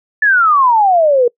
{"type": "exponential sweep", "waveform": "sine", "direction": "down", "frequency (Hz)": [1760, 468.1], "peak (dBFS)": -7, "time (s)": [0.22, 1.28], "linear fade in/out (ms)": 5, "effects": ["noise-tail reverb RT60 0.1 s tail -25 dB re dry"]}